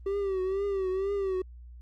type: tone with vibrato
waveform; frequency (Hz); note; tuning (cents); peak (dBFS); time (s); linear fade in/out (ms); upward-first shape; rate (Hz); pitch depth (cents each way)
triangle; 387.3; G4; -21; -25; 0.06-1.42; 5; triangle; 2.1; 86
effects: added 60 Hz sine -44 dBFS peak until 1.81 s + Opus 32 kbps